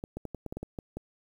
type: clicks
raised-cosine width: 2 ms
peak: -23 dBFS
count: 10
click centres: 0.039 / 0.17 / 0.253 / 0.347 / 0.463 / 0.525 / 0.57 / 0.63 / 0.788 / 0.97 s
effects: 9-bit